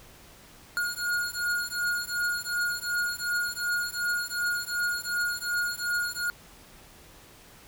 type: beating tone pair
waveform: square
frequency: 1433 / 1435.7 Hz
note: F6 / F6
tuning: +44 / +47 cents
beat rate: 2.7 Hz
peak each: -31 dBFS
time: 0.77-6.3 s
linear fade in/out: 0 ms
effects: pink hiss -52 dBFS RMS until 7.67 s